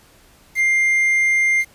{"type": "tone with quantisation", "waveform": "triangle", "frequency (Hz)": 2100, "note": "C7", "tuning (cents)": 6, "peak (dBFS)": -12, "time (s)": [0.55, 1.65], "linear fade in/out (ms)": 50, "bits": 6, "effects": ["pink hiss -51 dBFS RMS until 1.74 s", "resampled to 32000 Hz"]}